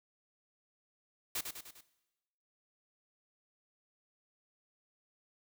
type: noise with echo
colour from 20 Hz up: white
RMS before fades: -36 dBFS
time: 1.35-1.41 s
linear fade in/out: 5 ms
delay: 100 ms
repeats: 4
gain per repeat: -5 dB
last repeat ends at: 1.81 s
effects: noise-tail reverb RT60 1.0 s tail -17 dB re dry